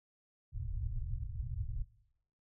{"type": "low-pass noise", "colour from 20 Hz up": "pink", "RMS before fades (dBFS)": -38, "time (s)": [0.52, 1.86], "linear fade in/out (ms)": 50, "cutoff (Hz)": 130, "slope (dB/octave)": 96, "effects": ["noise-tail reverb RT60 0.8 s tail -20 dB re dry"]}